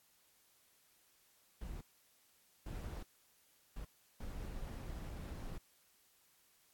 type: noise bursts at uneven times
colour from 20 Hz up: brown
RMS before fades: -45 dBFS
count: 4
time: 1.61-1.81 / 2.66-3.03 / 3.76-3.85 / 4.2-5.58 s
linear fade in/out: 5 ms
effects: white hiss -71 dBFS RMS until 6.73 s + AAC 64 kbps